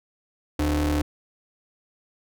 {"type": "ring-modulated tone", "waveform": "45% pulse", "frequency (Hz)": 111.6, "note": "A2", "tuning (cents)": 25, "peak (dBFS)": -18, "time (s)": [0.59, 1.02], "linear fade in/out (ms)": 5, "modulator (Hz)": 187, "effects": []}